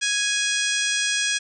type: harmonic tone with a mistuned harmonic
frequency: 830.6 Hz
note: G#5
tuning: in tune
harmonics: 2 / 3 / 4 / 5 / 6 / 7 / 8 / 9 / 10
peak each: -26 / -28 / -27 / -34 / -31 / -29 / -33 / -37 / -32 dBFS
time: 0.01-1.39 s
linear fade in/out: 20 ms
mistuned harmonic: 10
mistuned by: -29 cents
effects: none